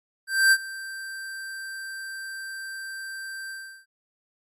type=tone with ADSR envelope; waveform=square; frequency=1568 Hz; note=G6; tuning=in tune; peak=-14 dBFS; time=0.27-3.86 s; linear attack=250 ms; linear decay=52 ms; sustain=-20 dB; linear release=360 ms; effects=MP3 64 kbps